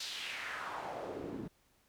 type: noise with band-pass filter sweep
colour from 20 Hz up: pink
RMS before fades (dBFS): -42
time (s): 0-1.48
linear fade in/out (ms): 5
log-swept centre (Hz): 4700 to 220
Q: 2.4
effects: pink hiss -71 dBFS RMS until 1.88 s